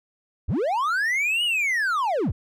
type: linear two-way sweep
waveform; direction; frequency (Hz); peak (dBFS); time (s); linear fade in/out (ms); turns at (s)
triangle; up then down; 41 to 2960 to 41; -19; 0.48-2.32; 10; 1.44
effects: none